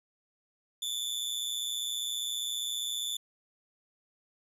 sawtooth tone with amplitude modulation, 3505 Hz, A7, 7 cents flat, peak -25 dBFS, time 0.82-3.17 s, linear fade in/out 5 ms, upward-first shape sine, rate 120 Hz, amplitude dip 90%, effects resampled to 32000 Hz

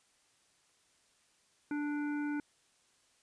harmonic tone, 293.7 Hz, D4, in tune, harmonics 1 / 3 / 5 / 7 / 8, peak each -33 / -47 / -44 / -55 / -55 dBFS, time 1.71-2.4 s, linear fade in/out 2 ms, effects white hiss -70 dBFS RMS until 3.22 s + resampled to 22050 Hz

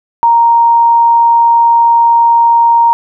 sine tone, 932.3 Hz, A#5, in tune, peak -4 dBFS, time 0.23-2.93 s, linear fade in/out 0 ms, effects none

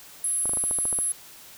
sine tone, 10880 Hz, F9, 46 cents flat, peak -23 dBFS, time 0.24-1.12 s, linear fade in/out 2 ms
clicks, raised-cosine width 1 ms, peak -21 dBFS, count 10, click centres 0.456 / 0.494 / 0.535 / 0.572 / 0.639 / 0.711 / 0.787 / 0.854 / 0.928 / 0.988 s
effects white hiss -47 dBFS RMS until 1.57 s

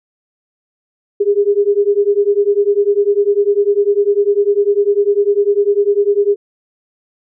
sine beating tone pair, 401.9 / 411.9 Hz, G4 / G#4, +43 / -14 cents, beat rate 10 Hz, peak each -13 dBFS, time 1.2-6.36 s, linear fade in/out 10 ms, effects none

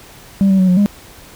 sine tone with pitch steps, 195.9 / 191.8 / 186.1 / 180.7 / 203.7 Hz, G3 / G3 / F#3 / F#3 / G#3, -1 / -37 / +10 / -41 / -33 cents, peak -6 dBFS, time 0.41-0.86 s, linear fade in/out 0 ms, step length 90 ms, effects tanh soft clip ceiling -7 dBFS + pink hiss -40 dBFS RMS until 1.35 s

